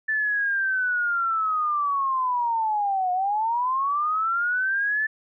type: linear two-way sweep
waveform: sine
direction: down then up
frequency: 1760 to 718 to 1760 Hz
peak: -21 dBFS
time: 0.08-5.07 s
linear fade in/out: 10 ms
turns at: 3.12 s
effects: none